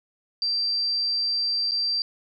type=tone with dropouts; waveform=sine; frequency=4699 Hz; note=D8; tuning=in tune; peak=-22 dBFS; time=0.42-2.02 s; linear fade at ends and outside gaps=1 ms; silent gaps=1.711-1.718 s; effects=none